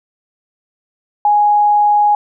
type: tone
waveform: sine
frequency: 830.6 Hz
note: G#5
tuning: in tune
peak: -8 dBFS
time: 1.25-2.15 s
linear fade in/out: 2 ms
effects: none